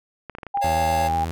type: clicks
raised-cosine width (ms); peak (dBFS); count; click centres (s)
0.5; -20; 6; 0.297 / 0.351 / 0.385 / 0.432 / 0.467 / 0.573
type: tone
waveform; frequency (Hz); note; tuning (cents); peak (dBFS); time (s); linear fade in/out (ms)
sine; 804; G5; +44; -20; 0.54-1.25; 10
type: chord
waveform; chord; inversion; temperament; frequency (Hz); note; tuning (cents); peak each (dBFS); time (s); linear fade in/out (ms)
square; Db augmented; none; equal; 554.4 / 698.5 / 880; Db5 / F5 / A5; 0 / 0 / 0; -28 / -30 / -31; 0.61-1.09; 20
type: tone with vibrato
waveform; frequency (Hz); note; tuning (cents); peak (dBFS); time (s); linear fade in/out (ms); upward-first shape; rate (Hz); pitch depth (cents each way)
sawtooth; 81.7; E2; -15; -22; 0.64-1.31; 0; square; 8.2; 28
effects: none